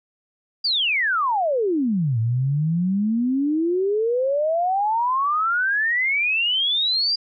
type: exponential two-way sweep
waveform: sine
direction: down then up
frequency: 4861 to 110 to 4861 Hz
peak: -18 dBFS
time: 0.64-7.16 s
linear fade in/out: 10 ms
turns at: 2.19 s
effects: none